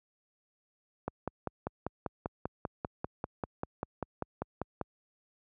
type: click train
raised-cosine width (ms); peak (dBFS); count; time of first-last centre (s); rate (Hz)
1; -19; 20; 1.08-4.813; 5.09
effects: high-pass 60 Hz 12 dB/octave